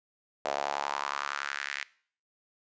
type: tone with high-pass filter sweep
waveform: sawtooth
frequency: 70.8 Hz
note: C#2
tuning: 37 cents sharp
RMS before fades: -34 dBFS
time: 0.45-1.84 s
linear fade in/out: 0 ms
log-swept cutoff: 630 to 2000 Hz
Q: 3.1
effects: noise-tail reverb RT60 0.5 s tail -21 dB re dry + resampled to 16000 Hz